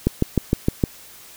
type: click train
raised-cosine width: 3 ms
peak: -3 dBFS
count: 6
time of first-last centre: 0.07-0.838 s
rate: 6.51 Hz
effects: white hiss -44 dBFS RMS until 1.36 s